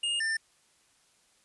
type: tone pair in turn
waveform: square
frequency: 2838 / 1791 Hz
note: F7 / A6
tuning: +27 / +30 cents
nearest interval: minor sixth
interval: 797 cents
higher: first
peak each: -28 dBFS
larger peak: neither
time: 0.03-0.2 / 0.2-0.37 s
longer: neither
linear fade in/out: 5 ms
effects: white hiss -66 dBFS RMS until 1.44 s + resampled to 24000 Hz